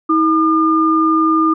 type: tone pair together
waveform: sine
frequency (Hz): 320 / 1208.2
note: D#4 / D6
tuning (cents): +49 / +49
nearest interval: octave + major seventh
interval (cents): 2300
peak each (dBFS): -13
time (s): 0.09-1.54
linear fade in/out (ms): 10
effects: none